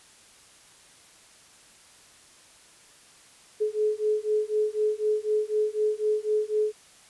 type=beating tone pair; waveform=sine; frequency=424.6 / 428.6 Hz; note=G#4 / A4; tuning=+38 / -45 cents; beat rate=4 Hz; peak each=-26 / -26 dBFS; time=3.6-6.73 s; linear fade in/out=20 ms; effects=white hiss -54 dBFS RMS until 7.09 s + resampled to 24000 Hz